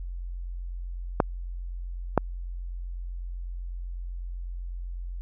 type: clicks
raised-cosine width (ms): 1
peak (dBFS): -4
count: 2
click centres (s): 1.202 / 2.177
effects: added 44 Hz sine -32 dBFS peak until 5.21 s